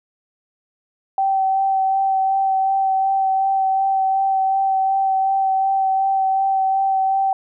sine tone with vibrato, 772 Hz, G5, 27 cents flat, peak -15 dBFS, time 1.18-7.33 s, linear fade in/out 2 ms, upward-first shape sine, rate 2.7 Hz, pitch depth 14 cents each way, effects none

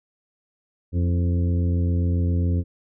harmonic tone with a mistuned harmonic, 87.31 Hz, F2, in tune, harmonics 1 / 2 / 3 / 4 / 5 / 6, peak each -19 / -28 / -30 / -37 / -38 / -41 dBFS, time 0.92-2.64 s, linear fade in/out 50 ms, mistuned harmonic 4, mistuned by -49 cents, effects none

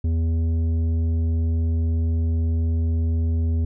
triangle tone with tanh clipping, 81.9 Hz, E2, 11 cents flat, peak -20 dBFS, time 0.04-3.65 s, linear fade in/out 5 ms, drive 13 dB, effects none

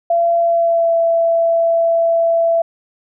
sine tone with pitch glide, 680 to 667.9 Hz, F5 to E5, -46 to +23 cents, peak -11 dBFS, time 0.1-2.62 s, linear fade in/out 5 ms, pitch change -31 cents, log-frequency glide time 0.37-0.94 s, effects none

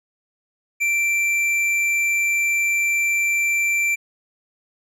sine tone with tanh clipping, 2349 Hz, D7, in tune, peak -19 dBFS, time 0.8-3.96 s, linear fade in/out 20 ms, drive 10 dB, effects none

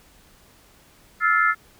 sine chord, F major seventh, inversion third, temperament just, 1309.6 / 1396.9 / 1746.1 / 2095 Hz, E6 / F6 / A6 / C7, -12 / 0 / -14 / +2 cents, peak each -20 / -21 / -22 / -25 dBFS, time 1.2-1.55 s, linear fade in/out 50 ms, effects pink hiss -54 dBFS RMS until 1.79 s

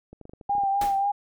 clicks, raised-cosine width 2 ms, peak -30 dBFS, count 10, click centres 0.13 / 0.213 / 0.254 / 0.295 / 0.335 / 0.412 / 0.495 / 0.552 / 0.582 / 0.636 s
sine tone with vibrato, 798 Hz, G5, 31 cents sharp, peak -21 dBFS, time 0.49-1.12 s, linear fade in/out 10 ms, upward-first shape triangle, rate 3.7 Hz, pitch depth 42 cents each way
pink noise with exponential decay, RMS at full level -30 dBFS, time 0.81-1.05 s, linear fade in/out 5 ms, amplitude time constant 52 ms
effects none

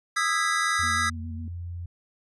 square chord, E major seventh, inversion third, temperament just, 1236.1 / 1318.5 / 1648.1 / 1977.8 Hz, D#6 / E6 / G#6 / B6, -12 / 0 / -14 / +2 cents, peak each -29 dBFS, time 0.16-1.1 s, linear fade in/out 10 ms
sine tone with pitch glide, 86 to 86.85 Hz, F2 to F2, -26 to -9 cents, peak -32 dBFS, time 0.79-1.86 s, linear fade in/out 5 ms, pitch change +17 cents, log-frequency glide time 0.92-1.45 s
sine tone with vibrato, 231.9 Hz, A#3, 9 cents flat, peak -38 dBFS, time 0.83-1.48 s, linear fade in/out 2 ms, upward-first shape sine, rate 7.3 Hz, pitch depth 52 cents each way
effects resampled to 24000 Hz

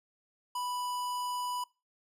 square tone with notch filter, 987.8 Hz, B5, in tune, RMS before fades -35 dBFS, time 0.55-1.64 s, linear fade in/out 5 ms, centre 2200 Hz, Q 1.8, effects noise-tail reverb RT60 0.3 s tail -23 dB re dry + resampled to 32000 Hz

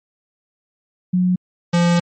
sine / square tone pair in turn, 181.6 / 172.76 Hz, F#3 / F3, -32 / -18 cents, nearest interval minor second, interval 86 cents, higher first, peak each -13 dBFS, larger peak neither, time 1.13-1.36 / 1.73-2 s, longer second, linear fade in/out 10 ms, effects MP3 32 kbps

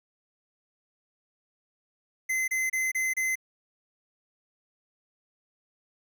square tone bursts, 2054 Hz, C7, 33 cents flat, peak -26 dBFS, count 5, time 2.29-3.356 s, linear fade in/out 10 ms, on 190 ms, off 29 ms, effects none

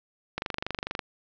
click train, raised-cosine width 0.3 ms, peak -14 dBFS, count 16, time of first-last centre 0.38-0.992 s, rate 24.5 Hz, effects resampled to 16000 Hz + 8-bit

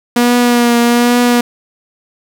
sawtooth tone with vibrato, 240 Hz, B3, 49 cents flat, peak -4 dBFS, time 0.16-1.41 s, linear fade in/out 5 ms, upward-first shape triangle, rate 1.2 Hz, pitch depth 28 cents each way, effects 7-bit

